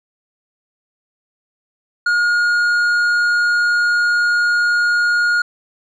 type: tone with tanh clipping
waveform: sine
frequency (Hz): 1431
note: F6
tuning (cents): +42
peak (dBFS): -14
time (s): 2.06-5.42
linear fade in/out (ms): 5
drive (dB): 7
effects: none